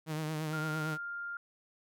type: tone with vibrato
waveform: sawtooth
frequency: 155.56 Hz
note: D#3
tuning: in tune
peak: -30 dBFS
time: 0.06-0.98 s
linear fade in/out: 50 ms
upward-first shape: triangle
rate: 8.8 Hz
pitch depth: 51 cents each way
type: tone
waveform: sine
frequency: 1400 Hz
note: F6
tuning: 4 cents sharp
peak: -37 dBFS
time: 0.53-1.37 s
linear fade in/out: 2 ms
effects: none